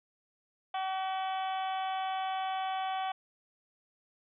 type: harmonic tone with a mistuned harmonic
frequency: 380 Hz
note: F#4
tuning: 46 cents sharp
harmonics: 2 / 3 / 4 / 5 / 6 / 7 / 8 / 9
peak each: -32 / -41 / -46 / -50 / -48 / -53 / -47 / -48 dBFS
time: 0.74-3.12 s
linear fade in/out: 5 ms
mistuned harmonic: 7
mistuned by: -25 cents
effects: none